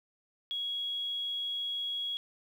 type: tone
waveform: sine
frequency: 3322 Hz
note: G#7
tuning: in tune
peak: -32 dBFS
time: 0.51-2.17 s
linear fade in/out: 0 ms
effects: 10-bit